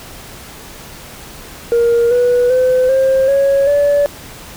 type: tone with pitch steps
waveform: sine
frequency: 470 / 489.4 / 509.6 / 530.6 / 552.5 / 575.3 Hz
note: A#4 / B4 / C5 / C5 / C#5 / D5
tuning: +14 / -16 / -46 / +24 / -6 / -36 cents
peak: -7 dBFS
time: 1.72-4.06 s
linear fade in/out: 0 ms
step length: 390 ms
effects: tanh soft clip ceiling -7 dBFS + pink hiss -34 dBFS RMS until 4.56 s